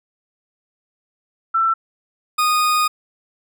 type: tone pair in turn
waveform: sine / 40% pulse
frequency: 1337 / 1236 Hz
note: E6 / D#6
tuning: +24 / -12 cents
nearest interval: minor second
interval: 136 cents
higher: first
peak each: -14 dBFS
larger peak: neither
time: 1.54-1.74 / 2.38-2.88 s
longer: second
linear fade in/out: 10 ms
effects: none